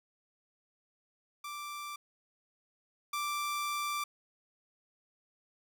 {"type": "tone pair in turn", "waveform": "sawtooth", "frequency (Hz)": [1174.7, 1174.7], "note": ["D6", "D6"], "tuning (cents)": [0, 0], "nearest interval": "unison", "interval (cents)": 0, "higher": "neither", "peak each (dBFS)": [-36, -29], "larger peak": "second", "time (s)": [[1.44, 1.96], [3.13, 4.04]], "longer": "second", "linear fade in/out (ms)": 5, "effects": []}